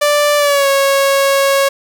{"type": "tone with pitch glide", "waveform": "sawtooth", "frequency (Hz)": [587, 550.9], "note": ["D5", "C#5"], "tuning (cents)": [-1, -11], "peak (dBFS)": -6, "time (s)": [0.01, 1.69], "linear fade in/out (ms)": 10, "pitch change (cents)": -110, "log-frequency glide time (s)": [0.37, 0.68], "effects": ["8-bit"]}